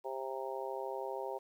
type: harmonic tone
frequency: 132.6 Hz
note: C3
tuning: 23 cents sharp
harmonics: 3 / 4 / 5 / 6 / 7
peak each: -42 / -42 / -45 / -45 / -44 dBFS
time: 0.04-1.39 s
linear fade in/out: 20 ms
effects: 11-bit